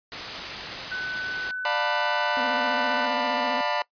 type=noise; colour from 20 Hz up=white; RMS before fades=-32 dBFS; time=0.12-1.51 s; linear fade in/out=0 ms
type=tone; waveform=sine; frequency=1500 Hz; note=F#6; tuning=23 cents sharp; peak=-28 dBFS; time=0.91-3.06 s; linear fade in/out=10 ms
type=chord; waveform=sawtooth; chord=B half-diminished seventh; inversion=first; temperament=just; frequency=592.7 / 711.2 / 889 / 987.8 Hz; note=D5 / F5 / A5 / B5; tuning=+16 / +31 / +18 / 0 cents; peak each=-25 / -27 / -25 / -25 dBFS; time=1.65-3.82 s; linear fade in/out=2 ms
type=tone with vibrato; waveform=sawtooth; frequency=252.3 Hz; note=B3; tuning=37 cents sharp; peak=-28 dBFS; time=2.37-3.61 s; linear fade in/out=0 ms; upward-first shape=square; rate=15 Hz; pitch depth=67 cents each way
effects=noise-tail reverb RT60 0.1 s tail -22 dB re dry + resampled to 11025 Hz